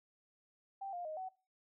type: tone with pitch steps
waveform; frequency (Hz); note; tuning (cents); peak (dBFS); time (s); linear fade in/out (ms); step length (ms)
sine; 783 / 704 / 623 / 750; G5 / F5 / D#5 / F#5; -2 / +14 / +2 / +23; -40; 0.81-1.29; 10; 120
effects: noise-tail reverb RT60 0.3 s tail -21 dB re dry